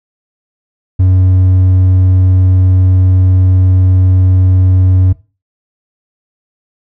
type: tone with hard clipping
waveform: sine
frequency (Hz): 92.8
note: F#2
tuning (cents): +6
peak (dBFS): -6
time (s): 0.99-5.13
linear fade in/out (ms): 10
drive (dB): 3
effects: noise-tail reverb RT60 0.3 s tail -18 dB re dry